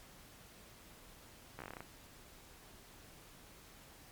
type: slowing click train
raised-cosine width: 0.5 ms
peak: -30 dBFS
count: 10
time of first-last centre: 1.59-1.806 s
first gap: 14 ms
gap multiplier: 1.13
effects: pink hiss -58 dBFS RMS until 4.11 s + MP3 96 kbps